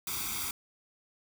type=noise with comb filter; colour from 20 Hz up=white; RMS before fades=-35 dBFS; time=0.07-0.51 s; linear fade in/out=2 ms; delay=0.85 ms; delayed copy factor=+0.9; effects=none